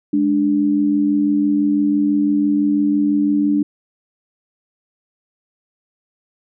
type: tone pair together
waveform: sine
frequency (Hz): 207.7 / 293.7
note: G#3 / D4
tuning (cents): 0 / 0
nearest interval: tritone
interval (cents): 600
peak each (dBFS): -20 / -14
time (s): 0.13-3.63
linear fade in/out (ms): 5
effects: none